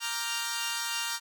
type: chord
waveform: 10% pulse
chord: G minor seventh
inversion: first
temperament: equal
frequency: 932.3 / 1174.7 / 1396.9 / 1568 Hz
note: Bb5 / D6 / F6 / G6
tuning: 0 / 0 / 0 / 0 cents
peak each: -26 / -31 / -27 / -29 dBFS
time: 0-1.2 s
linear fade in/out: 50 ms
effects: none